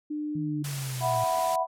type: tone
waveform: sine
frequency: 300 Hz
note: D4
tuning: 37 cents sharp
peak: -29 dBFS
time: 0.1-0.63 s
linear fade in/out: 10 ms
type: linear sweep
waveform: sine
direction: down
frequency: 159.8 to 113.8 Hz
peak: -31 dBFS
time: 0.35-1.24 s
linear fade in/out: 5 ms
type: noise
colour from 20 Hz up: white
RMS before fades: -37 dBFS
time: 0.64-1.56 s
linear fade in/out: 5 ms
type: chord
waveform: sine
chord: E suspended second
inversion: none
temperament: equal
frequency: 659.3 / 740 / 987.8 Hz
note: E5 / F#5 / B5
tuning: 0 / 0 / 0 cents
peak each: -28 dBFS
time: 1-1.67 s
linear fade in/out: 50 ms
effects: low-pass 12000 Hz 12 dB/octave